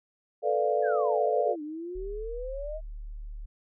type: chord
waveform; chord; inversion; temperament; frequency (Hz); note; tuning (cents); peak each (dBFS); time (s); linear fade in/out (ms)
sine; B half-diminished seventh; third; equal; 440 / 493.9 / 587.3 / 698.5; A4 / B4 / D5 / F5; 0 / 0 / 0 / 0; -28 / -30 / -28 / -29; 0.42-1.56; 50
type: exponential two-way sweep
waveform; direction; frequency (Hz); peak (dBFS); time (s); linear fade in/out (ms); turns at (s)
sine; down then up; 1740 to 293.7 to 643; -34; 0.82-2.81; 50; 1.62
type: tone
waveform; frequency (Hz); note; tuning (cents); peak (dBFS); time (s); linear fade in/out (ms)
sine; 37.17; D1; +22; -36; 1.95-3.46; 10
effects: none